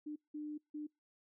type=tone bursts at uneven times; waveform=sine; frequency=300 Hz; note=D4; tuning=37 cents sharp; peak=-40 dBFS; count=3; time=0.06-0.16 / 0.34-0.58 / 0.74-0.87 s; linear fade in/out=10 ms; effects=noise-tail reverb RT60 0.2 s tail -26 dB re dry